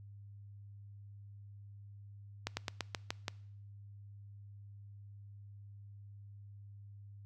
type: slowing click train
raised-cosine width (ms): 0.2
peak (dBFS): -18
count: 7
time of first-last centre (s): 2.47-3.282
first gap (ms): 100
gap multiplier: 1.12
effects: noise-tail reverb RT60 0.7 s tail -23 dB re dry + added 101 Hz sine -50 dBFS peak until 7.25 s